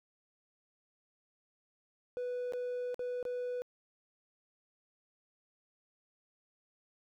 triangle tone with dropouts, 493.9 Hz, B4, in tune, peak -32 dBFS, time 2.17-3.62 s, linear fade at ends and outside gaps 0 ms, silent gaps 2.523-2.535 / 2.944-2.993 / 3.228-3.252 s, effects tanh soft clip ceiling -28 dBFS

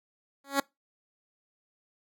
10% pulse tone with exponential growth, 277.2 Hz, C#4, in tune, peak -12 dBFS, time 0.44-0.6 s, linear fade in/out 5 ms, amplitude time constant 34 ms, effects noise-tail reverb RT60 0.2 s tail -24 dB re dry

